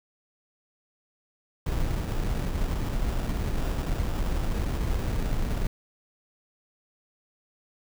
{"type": "noise with sample-and-hold", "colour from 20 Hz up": "brown", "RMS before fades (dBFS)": -27, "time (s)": [1.66, 5.67], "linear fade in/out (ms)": 5, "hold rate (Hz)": 2100, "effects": []}